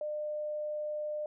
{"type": "tone", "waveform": "sine", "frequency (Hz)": 602, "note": "D5", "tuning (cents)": 43, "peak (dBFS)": -33, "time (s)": [0.01, 1.26], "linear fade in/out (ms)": 2, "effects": []}